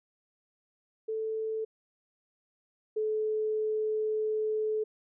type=tone pair in turn; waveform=sine; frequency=440 / 431.9 Hz; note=A4 / A4; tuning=0 / -32 cents; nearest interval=unison; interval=32 cents; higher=first; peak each=-30 / -27 dBFS; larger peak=second; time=1.08-1.65 / 2.96-4.84 s; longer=second; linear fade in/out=10 ms; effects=none